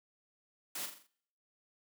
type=noise with echo; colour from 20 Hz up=white; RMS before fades=-40 dBFS; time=0.75-0.86 s; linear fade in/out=5 ms; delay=42 ms; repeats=5; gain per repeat=-6 dB; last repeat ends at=1.07 s; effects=noise-tail reverb RT60 0.7 s tail -25 dB re dry + high-pass 200 Hz 12 dB/octave